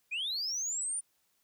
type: linear sweep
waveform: sine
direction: up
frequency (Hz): 2349 to 9397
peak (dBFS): -30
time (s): 0.11-1.01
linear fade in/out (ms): 20
effects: tanh soft clip ceiling -30 dBFS + white hiss -74 dBFS RMS until 1.43 s